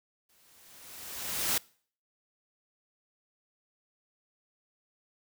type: noise with exponential growth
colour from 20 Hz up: white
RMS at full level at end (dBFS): -27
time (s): 0.29-1.58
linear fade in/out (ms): 5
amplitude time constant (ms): 280
effects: noise-tail reverb RT60 0.5 s tail -24 dB re dry